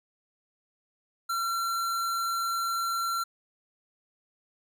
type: tone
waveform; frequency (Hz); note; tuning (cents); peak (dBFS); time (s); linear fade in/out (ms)
square; 1362; F6; -44; -28; 1.29-3.24; 10
effects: none